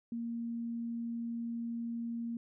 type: tone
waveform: sine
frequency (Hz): 233.1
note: A#3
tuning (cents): 0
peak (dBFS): -35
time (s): 0.12-2.37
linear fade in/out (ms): 2
effects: none